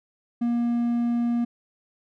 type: tone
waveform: triangle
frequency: 237.2 Hz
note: A#3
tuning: 30 cents sharp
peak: -19 dBFS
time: 0.41-1.45 s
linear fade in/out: 10 ms
effects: none